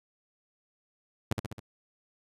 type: tone with echo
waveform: sawtooth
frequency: 110.1 Hz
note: A2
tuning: 2 cents sharp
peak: -21 dBFS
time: 1.31-1.33 s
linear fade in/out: 5 ms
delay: 67 ms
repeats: 4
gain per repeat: -4 dB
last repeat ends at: 1.598 s
effects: resampled to 32000 Hz